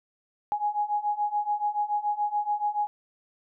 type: beating tone pair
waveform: sine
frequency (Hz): 828 / 835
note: G#5 / G#5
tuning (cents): -5 / +9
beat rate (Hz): 7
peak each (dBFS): -29 / -27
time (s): 0.52-2.87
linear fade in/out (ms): 0
effects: none